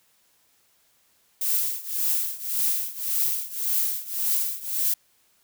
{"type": "noise with tremolo", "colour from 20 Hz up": "violet", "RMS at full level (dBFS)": -22, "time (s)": [1.41, 4.94], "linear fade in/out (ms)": 5, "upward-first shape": "triangle", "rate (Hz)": 1.8, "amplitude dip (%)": 90, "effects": ["white hiss -64 dBFS RMS until 5.43 s"]}